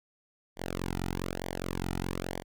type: tone with flanger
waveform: sawtooth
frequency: 44.87 Hz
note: F1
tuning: 48 cents sharp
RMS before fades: -35 dBFS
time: 0.56-2.44 s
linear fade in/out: 50 ms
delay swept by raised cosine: 0.75 to 1.85 ms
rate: 1.1 Hz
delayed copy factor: -0.95
effects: none